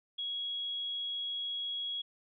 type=tone; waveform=sine; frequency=3322 Hz; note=G#7; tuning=in tune; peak=-34 dBFS; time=0.18-2.02 s; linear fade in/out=10 ms; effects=none